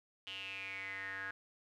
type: tone with band-pass filter sweep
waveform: square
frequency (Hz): 97.1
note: G2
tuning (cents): -16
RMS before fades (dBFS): -44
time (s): 0.27-1.31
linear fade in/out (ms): 0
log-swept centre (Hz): 3000 to 1600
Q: 9.1
effects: none